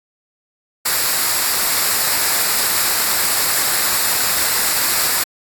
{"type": "noise with comb filter", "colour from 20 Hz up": "white", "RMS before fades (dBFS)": -17, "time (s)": [0.85, 5.24], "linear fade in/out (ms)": 10, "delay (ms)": 0.32, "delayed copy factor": -0.5, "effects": ["AAC 64 kbps"]}